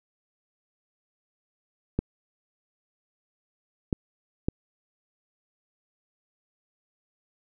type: clicks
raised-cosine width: 3 ms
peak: -11 dBFS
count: 3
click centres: 1.99 / 3.928 / 4.485 s
effects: none